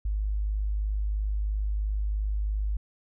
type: tone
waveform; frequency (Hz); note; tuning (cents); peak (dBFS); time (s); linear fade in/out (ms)
sine; 51.5; G#1; -14; -25; 0.05-2.77; 5
effects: none